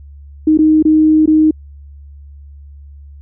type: tone with dropouts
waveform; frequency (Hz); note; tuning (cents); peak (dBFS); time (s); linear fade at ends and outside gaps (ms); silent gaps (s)
sine; 311.1; D#4; 0; -6; 0.47-1.51; 5; 0.575-0.588 / 0.826-0.851 / 1.259-1.275
effects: added 71 Hz sine -33 dBFS peak until 3.21 s